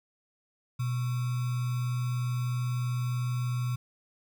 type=tone with sample-and-hold; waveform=sine; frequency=123.47 Hz; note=B2; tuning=in tune; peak=-27 dBFS; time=0.79-3.76 s; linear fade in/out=10 ms; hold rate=1225 Hz; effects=none